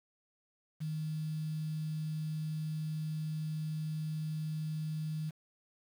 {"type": "tone with quantisation", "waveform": "sine", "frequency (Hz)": 155.56, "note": "D#3", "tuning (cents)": 0, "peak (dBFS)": -34, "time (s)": [0.8, 5.31], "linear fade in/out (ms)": 20, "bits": 9, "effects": []}